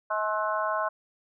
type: harmonic tone with a mistuned harmonic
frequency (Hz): 212.9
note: G#3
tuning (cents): +43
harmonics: 3 / 4 / 5 / 6 / 7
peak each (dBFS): -30 / -35 / -29 / -35 / -34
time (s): 0.1-0.89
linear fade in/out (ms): 10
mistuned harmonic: 6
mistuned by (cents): +46
effects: none